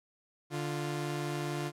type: tone pair together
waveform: sawtooth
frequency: 146.82 / 349.2 Hz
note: D3 / F4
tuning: 0 / 0 cents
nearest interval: octave + minor third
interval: 1500 cents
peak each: -31 / -33 dBFS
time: 0.5-1.72 s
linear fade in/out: 50 ms
effects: low-pass 12000 Hz 12 dB/octave